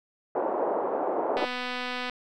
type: band-pass noise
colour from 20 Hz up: pink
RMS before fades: -28 dBFS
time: 0.35-1.45 s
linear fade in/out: 2 ms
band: 370 to 910 Hz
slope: 24 dB/octave
type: click train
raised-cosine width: 0.3 ms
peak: -17 dBFS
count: 182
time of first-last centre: 1.37-2.097 s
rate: 249 Hz
effects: none